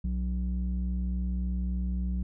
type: tone with low-pass filter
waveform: square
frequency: 61.74 Hz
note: B1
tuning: in tune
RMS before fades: -30 dBFS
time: 0.04-2.23 s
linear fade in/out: 5 ms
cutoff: 150 Hz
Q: 8.7
effects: none